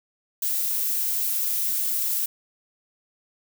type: noise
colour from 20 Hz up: violet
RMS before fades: -25 dBFS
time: 0.42-2.26 s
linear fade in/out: 5 ms
effects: none